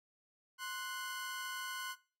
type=tone pair together; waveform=sawtooth; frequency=1046.5 / 1480 Hz; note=C6 / F#6; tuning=0 / 0 cents; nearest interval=tritone; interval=600 cents; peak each=-40 / -39 dBFS; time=0.58-1.96 s; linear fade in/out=50 ms; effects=noise-tail reverb RT60 0.4 s tail -21 dB re dry + AAC 48 kbps